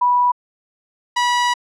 sine / sawtooth tone pair in turn, 981 / 973.1 Hz, B5 / B5, -12 / -26 cents, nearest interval unison, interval 14 cents, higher first, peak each -12 / -11 dBFS, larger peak second, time 0.01-0.32 / 1.16-1.54 s, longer second, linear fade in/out 10 ms, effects low-pass 6000 Hz 12 dB/octave

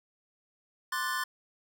square chord, D dominant seventh, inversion third, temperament equal, 1046.5 / 1174.7 / 1480 / 1760 Hz, C6 / D6 / F#6 / A6, 0 / 0 / 0 / 0 cents, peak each -35 / -40 / -38 / -35 dBFS, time 0.92-1.24 s, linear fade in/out 5 ms, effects none

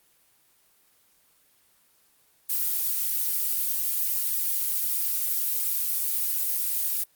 violet noise, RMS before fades -26 dBFS, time 2.49-7.04 s, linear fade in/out 10 ms, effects white hiss -63 dBFS RMS until 7.15 s + Opus 24 kbps

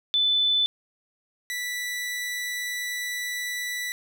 sine / sawtooth tone pair in turn, 3507 / 1968.2 Hz, A7 / B6, -6 / -6 cents, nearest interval minor seventh, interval 1000 cents, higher first, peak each -19 / -25 dBFS, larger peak first, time 0.14-0.66 / 1.5-3.92 s, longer second, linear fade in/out 0 ms, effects none

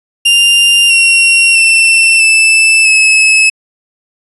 40% pulse tone with pitch steps, 2794 / 2741 / 2689 / 2639 / 2589 Hz, F7 / F7 / E7 / E7 / E7, 0 / -33 / +34 / +1 / -32 cents, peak -4 dBFS, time 0.25-3.5 s, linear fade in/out 10 ms, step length 650 ms, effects resampled to 32000 Hz

